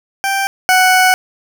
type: tone pair in turn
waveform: 20% pulse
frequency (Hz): 784 / 742.1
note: G5 / F#5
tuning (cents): 0 / +5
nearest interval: minor second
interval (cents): 95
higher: first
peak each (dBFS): -9 / -3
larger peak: second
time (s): 0.24-0.47 / 0.69-1.14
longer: second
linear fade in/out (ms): 0
effects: none